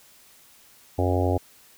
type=harmonic tone; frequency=90.7 Hz; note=F#2; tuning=34 cents flat; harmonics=1 / 3 / 4 / 5 / 6 / 7 / 8 / 9; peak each=-23 / -28 / -29 / -30 / -31 / -31 / -32 / -33 dBFS; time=0.98-1.38 s; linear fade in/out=10 ms; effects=white hiss -54 dBFS RMS until 1.77 s